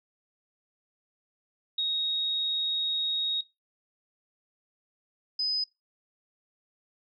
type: tone pair in turn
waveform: sine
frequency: 3761 / 5020 Hz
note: A#7 / D#8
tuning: +15 / +15 cents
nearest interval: perfect fourth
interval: 500 cents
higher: second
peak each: -25 / -26 dBFS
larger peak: first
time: 1.78-3.41 / 5.39-5.64 s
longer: first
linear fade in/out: 5 ms
effects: noise-tail reverb RT60 0.2 s tail -19 dB re dry

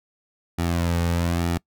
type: tone with flanger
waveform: sawtooth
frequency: 85.4 Hz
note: F2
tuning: 38 cents flat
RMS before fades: -23 dBFS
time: 0.58-1.58 s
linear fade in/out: 10 ms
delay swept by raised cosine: 1.9 to 3 ms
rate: 1.1 Hz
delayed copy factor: -0.55
effects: noise-tail reverb RT60 0.1 s tail -24 dB re dry

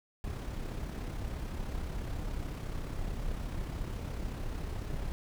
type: noise with amplitude modulation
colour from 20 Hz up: brown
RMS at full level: -35 dBFS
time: 0.24-5.12 s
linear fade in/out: 0 ms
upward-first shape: sine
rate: 33.9 Hz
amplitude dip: 40%
effects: none

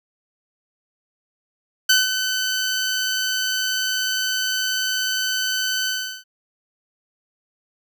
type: tone with ADSR envelope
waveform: 15% pulse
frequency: 1517 Hz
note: F#6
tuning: 43 cents sharp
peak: -5 dBFS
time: 1.89-6.24 s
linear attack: 9 ms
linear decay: 170 ms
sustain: -9 dB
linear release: 370 ms
effects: none

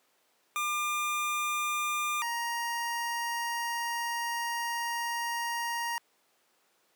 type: tone pair in turn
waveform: 25% pulse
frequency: 1200 / 939 Hz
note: D6 / A#5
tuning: +37 / +12 cents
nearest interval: major third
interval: 425 cents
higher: first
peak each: -25 / -27 dBFS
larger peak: first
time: 0.56-2.22 / 2.22-5.98 s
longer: second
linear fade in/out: 0 ms
effects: pink hiss -69 dBFS RMS until 6.95 s + high-pass 400 Hz 12 dB/octave

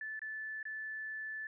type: tone with dropouts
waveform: sine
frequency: 1746 Hz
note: A6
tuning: 14 cents flat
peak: -39 dBFS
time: 0.01-1.47 s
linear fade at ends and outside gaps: 2 ms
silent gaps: 0.193-0.217 / 0.629-0.653 s
effects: none

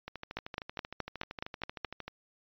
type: two click trains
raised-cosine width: 0.3 ms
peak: -24 / -18 dBFS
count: 27 / 8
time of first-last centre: 0.08-2.08 / 0.37-1.847 s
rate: 13 / 4.74 Hz
effects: resampled to 11025 Hz

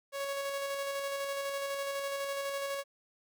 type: tone with tremolo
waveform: sawtooth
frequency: 556 Hz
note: C#5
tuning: 5 cents sharp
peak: -29 dBFS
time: 0.12-2.84 s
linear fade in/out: 50 ms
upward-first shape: square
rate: 12 Hz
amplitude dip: 25%
effects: none

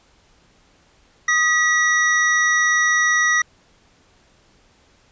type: tone pair together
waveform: square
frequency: 1244.7 / 1934 Hz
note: D#6 / B6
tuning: 0 / -37 cents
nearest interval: minor sixth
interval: 763 cents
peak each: -23 / -16 dBFS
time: 1.28-3.42 s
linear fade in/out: 5 ms
effects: pink hiss -56 dBFS RMS until 5.11 s + resampled to 16000 Hz

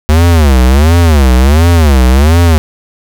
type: tone with vibrato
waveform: square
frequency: 73.42 Hz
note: D2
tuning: in tune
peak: -4 dBFS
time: 0.09-2.58 s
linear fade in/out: 0 ms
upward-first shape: sine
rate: 1.4 Hz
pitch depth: 280 cents each way
effects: 7-bit

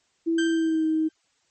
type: tone with pitch glide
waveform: sine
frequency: 330 to 315.8 Hz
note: E4 to D#4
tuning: +2 to +26 cents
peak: -20 dBFS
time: 0.26-1.09 s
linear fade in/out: 20 ms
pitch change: -76 cents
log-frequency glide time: 0.48-0.85 s
type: tone with exponential decay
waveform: 30% pulse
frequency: 1568 Hz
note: G6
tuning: in tune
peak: -23 dBFS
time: 0.38-1.12 s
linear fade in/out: 5 ms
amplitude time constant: 160 ms
effects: white hiss -68 dBFS RMS until 1.5 s + MP3 32 kbps

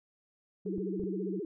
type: tone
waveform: sine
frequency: 189.2 Hz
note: F#3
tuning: 39 cents sharp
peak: -35 dBFS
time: 0.65-1.4 s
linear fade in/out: 10 ms
type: tone with vibrato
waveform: sine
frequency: 370 Hz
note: F#4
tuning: in tune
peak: -34 dBFS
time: 0.66-1.45 s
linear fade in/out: 2 ms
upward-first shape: sine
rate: 15 Hz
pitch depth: 270 cents each way
type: clicks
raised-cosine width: 3 ms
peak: -30 dBFS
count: 3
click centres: 0.782 / 0.997 / 1.036 s
effects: none

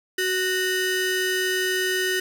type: ring-modulated tone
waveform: 30% pulse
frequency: 1108.7 Hz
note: C#6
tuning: in tune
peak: -16 dBFS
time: 0.18-2.2 s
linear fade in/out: 5 ms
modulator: 736 Hz
effects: none

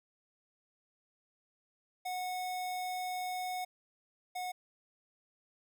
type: tone pair in turn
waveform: square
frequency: 733 / 729.6 Hz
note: F#5 / F#5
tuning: -16 / -24 cents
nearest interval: unison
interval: 8 cents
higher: first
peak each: -36 / -37 dBFS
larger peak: first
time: 2.05-3.65 / 4.35-4.52 s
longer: first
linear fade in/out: 10 ms
effects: none

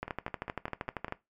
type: two click trains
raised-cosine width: 0.5 ms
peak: -23 / -18 dBFS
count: 6 / 15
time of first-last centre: 0.08-1.082 / 0.03-1.124 s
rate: 4.99 / 12.8 Hz
effects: noise-tail reverb RT60 0.2 s tail -18 dB re dry + MP3 96 kbps

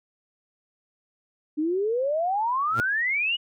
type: exponential sweep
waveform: sine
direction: up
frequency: 293.4 to 2960 Hz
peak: -22 dBFS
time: 1.57-3.37 s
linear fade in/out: 20 ms
type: tone with exponential growth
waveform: sawtooth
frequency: 114.7 Hz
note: A#2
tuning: 28 cents flat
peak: -19 dBFS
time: 2.69-2.8 s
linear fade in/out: 0 ms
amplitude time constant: 22 ms
effects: none

